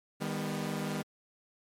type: chord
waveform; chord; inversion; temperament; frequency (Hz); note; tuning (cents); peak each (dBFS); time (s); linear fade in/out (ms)
sawtooth; Eb augmented; none; equal with one note detuned; 155.56 / 200.2 / 246.9; Eb3 / G3 / B3; 0 / +37 / 0; -33 / -32 / -35; 0.2-1.03; 20
effects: MP3 64 kbps